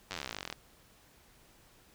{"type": "slowing click train", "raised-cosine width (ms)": 0.2, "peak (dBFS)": -20, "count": 26, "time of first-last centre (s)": [0.11, 0.526], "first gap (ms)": 10, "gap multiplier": 1.04, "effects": ["pink hiss -62 dBFS RMS until 1.94 s"]}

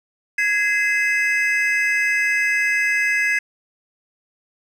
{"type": "tone cluster", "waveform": "triangle", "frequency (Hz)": [1665, 2056, 2582], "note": ["G#6", "C7", "E7"], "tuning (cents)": [4, -31, -37], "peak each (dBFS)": [-19, -18, -23], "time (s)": [0.38, 3.39], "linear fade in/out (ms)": 5, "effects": []}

